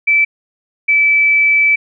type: tone pair in turn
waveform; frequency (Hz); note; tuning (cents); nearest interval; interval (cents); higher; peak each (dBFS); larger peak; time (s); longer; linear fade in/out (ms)
sine; 2319 / 2310; D7 / D7; -22 / -29; unison; 7; first; -8; neither; 0.07-0.25 / 0.88-1.76; second; 10
effects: none